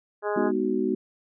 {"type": "harmonic tone", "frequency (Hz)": 207.7, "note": "G#3", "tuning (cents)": 0, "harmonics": [2, 3, 4, 5, 6, 7, 8], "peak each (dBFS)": [-27, -31, -33, -35, -37, -38, -39], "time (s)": [0.22, 0.52], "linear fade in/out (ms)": 50}
{"type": "chord", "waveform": "sine", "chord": "G# minor seventh", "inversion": "none", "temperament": "just", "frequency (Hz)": [207.7, 249.2, 311.5, 373.8], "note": ["G#3", "B3", "D#4", "F#4"], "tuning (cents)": [0, 16, 2, 18], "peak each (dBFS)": [-30, -28, -29, -26], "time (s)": [0.36, 0.95], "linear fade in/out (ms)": 5}
{"effects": []}